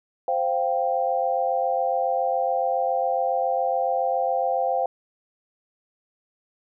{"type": "chord", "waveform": "sine", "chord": "C suspended fourth", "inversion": "none", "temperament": "just", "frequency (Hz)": [523.3, 697.7, 784.9], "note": ["C5", "F5", "G5"], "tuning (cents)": [0, -2, 2], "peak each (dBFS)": -25, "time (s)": [0.28, 4.86], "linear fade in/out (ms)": 2, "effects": []}